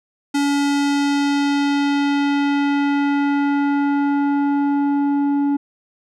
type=tone with low-pass filter sweep; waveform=square; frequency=284 Hz; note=C#4; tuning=42 cents sharp; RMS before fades=-18 dBFS; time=0.34-5.57 s; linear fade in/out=10 ms; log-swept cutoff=8700 to 630 Hz; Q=0.96; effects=none